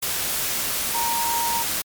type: tone in noise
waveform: sine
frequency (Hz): 932.3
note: A#5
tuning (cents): 0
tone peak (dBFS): -23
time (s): 0.94-1.63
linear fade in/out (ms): 10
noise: white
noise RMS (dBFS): -25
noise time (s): 0.02-1.82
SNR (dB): -1
effects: MP3 96 kbps